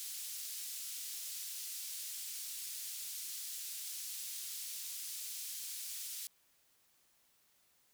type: band-pass noise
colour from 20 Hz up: white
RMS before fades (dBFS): -44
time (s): 0-6.27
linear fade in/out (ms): 0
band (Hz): 3900 to 14000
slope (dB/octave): 12
effects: white hiss -72 dBFS RMS until 7.93 s